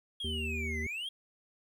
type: exponential two-way sweep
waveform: triangle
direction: down then up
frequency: 3322 to 1982 to 3322 Hz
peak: -34 dBFS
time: 0.2-1.09 s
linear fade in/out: 5 ms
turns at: 0.81 s
type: harmonic tone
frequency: 77.78 Hz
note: D#2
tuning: in tune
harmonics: 1 / 3 / 5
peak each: -36 / -41 / -43 dBFS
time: 0.24-0.87 s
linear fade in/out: 5 ms
effects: 11-bit